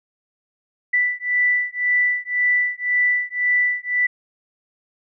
sine beating tone pair, 1975.5 / 1977.4 Hz, B6 / B6, 0 / +2 cents, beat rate 1.9 Hz, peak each -20 dBFS, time 0.93-4.07 s, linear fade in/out 10 ms, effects none

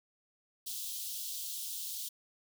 white high-pass noise, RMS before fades -40 dBFS, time 0.66-2.09 s, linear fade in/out 10 ms, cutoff 3100 Hz, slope 48 dB/octave, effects none

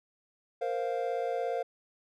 triangle chord, Bb suspended second, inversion none, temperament equal, 466.2 / 523.3 / 698.5 Hz, Bb4 / C5 / F5, 0 / 0 / 0 cents, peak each -32 / -32 / -32 dBFS, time 0.61-1.63 s, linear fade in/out 10 ms, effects none

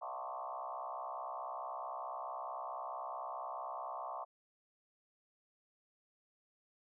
sine tone with frequency modulation, 893 Hz, A5, 25 cents sharp, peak -40 dBFS, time 0.01-4.25 s, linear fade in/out 20 ms, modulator 64.6 Hz, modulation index 4.2, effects none

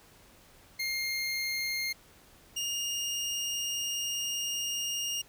25% pulse tone pair in turn, 2124 / 2835 Hz, C7 / F7, +25 / +25 cents, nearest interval perfect fourth, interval 500 cents, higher second, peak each -27 dBFS, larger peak neither, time 0.79-1.93 / 2.56-5.22 s, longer second, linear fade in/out 10 ms, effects pink hiss -58 dBFS RMS until 5.28 s

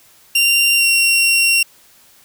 sawtooth tone with pitch glide, 2772 to 2745 Hz, F7 to F7, -14 to -31 cents, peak -8 dBFS, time 0.35-1.63 s, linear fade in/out 5 ms, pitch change -17 cents, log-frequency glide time 0.76-0.85 s, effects white hiss -49 dBFS RMS until 2.24 s

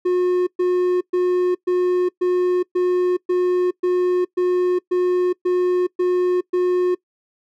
triangle tone bursts, 360.8 Hz, F#4, 44 cents flat, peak -13 dBFS, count 13, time 0.05-6.95 s, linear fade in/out 10 ms, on 420 ms, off 120 ms, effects noise-tail reverb RT60 0.1 s tail -22 dB re dry

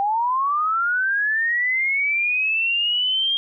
sine linear sweep, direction up, 784 to 3232 Hz, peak -18 dBFS, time 0-3.37 s, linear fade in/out 0 ms, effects none

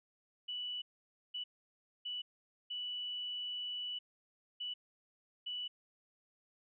sine tone bursts at uneven times, 2960 Hz, F#7, in tune, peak -38 dBFS, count 6, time 0.48-0.82 / 1.34-1.44 / 2.05-2.22 / 2.7-3.99 / 4.6-4.74 / 5.46-5.68 s, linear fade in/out 10 ms, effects none

